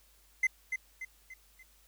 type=tone with echo; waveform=triangle; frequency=2056 Hz; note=C7; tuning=31 cents flat; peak=-22 dBFS; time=0.43-0.47 s; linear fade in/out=5 ms; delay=290 ms; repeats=4; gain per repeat=-7 dB; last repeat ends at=1.63 s; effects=added 50 Hz sine -65 dBFS peak until 1.87 s + white hiss -65 dBFS RMS until 1.87 s